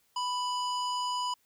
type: tone with low-pass filter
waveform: square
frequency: 991 Hz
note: B5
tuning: 6 cents sharp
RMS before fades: -32 dBFS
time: 0.16-1.34 s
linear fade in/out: 5 ms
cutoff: 6000 Hz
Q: 1.7
effects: white hiss -70 dBFS RMS until 1.45 s